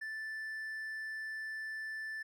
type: tone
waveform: triangle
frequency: 1760 Hz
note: A6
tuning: in tune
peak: -37 dBFS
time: 0.01-2.23 s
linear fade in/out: 10 ms
effects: none